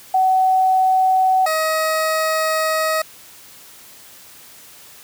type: tone pair in turn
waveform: sine / 20% pulse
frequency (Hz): 753 / 633.3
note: F#5 / D#5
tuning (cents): +30 / +30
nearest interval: minor third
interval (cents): 300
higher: first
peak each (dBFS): -12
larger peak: neither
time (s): 0.14-1.46 / 1.46-3.02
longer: second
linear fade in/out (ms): 5
effects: white hiss -43 dBFS RMS until 5.03 s + high-pass 60 Hz 12 dB/octave